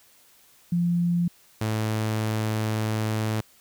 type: tone pair in turn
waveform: sine / sawtooth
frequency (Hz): 173.2 / 109.11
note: F3 / A2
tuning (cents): -14 / -14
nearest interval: minor sixth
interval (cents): 800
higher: first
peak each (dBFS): -20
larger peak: neither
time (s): 0.72-1.28 / 1.61-3.41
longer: second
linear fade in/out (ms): 5
effects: white hiss -57 dBFS RMS until 3.6 s